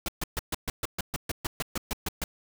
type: noise bursts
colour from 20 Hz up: pink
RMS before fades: -30 dBFS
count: 15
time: 0.06-2.24 s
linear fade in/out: 2 ms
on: 24 ms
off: 130 ms
effects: none